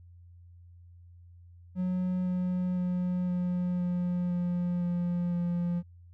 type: tone with pitch steps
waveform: triangle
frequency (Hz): 182.6 / 181.34 / 180.09 / 178.84 / 177.61 / 176.38 / 175.16 / 173.95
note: F#3 / F#3 / F#3 / F3 / F3 / F3 / F3 / F3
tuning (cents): -23 / -35 / -47 / +41 / +29 / +17 / +5 / -7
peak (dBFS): -25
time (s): 1.75-5.83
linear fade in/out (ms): 50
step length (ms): 510
effects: added 87 Hz sine -50 dBFS peak until 6.13 s